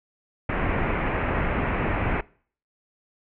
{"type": "low-pass noise", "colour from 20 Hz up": "pink", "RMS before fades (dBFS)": -25, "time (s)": [0.49, 2.21], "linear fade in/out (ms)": 5, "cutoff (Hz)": 2500, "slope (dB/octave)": 48, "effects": ["noise-tail reverb RT60 0.5 s tail -23 dB re dry"]}